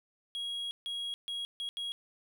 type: tone bursts at uneven times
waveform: triangle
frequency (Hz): 3300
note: G#7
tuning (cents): -12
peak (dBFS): -33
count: 5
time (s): 0.35-0.71 / 0.86-1.14 / 1.28-1.45 / 1.6-1.69 / 1.77-1.92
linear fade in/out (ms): 0
effects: none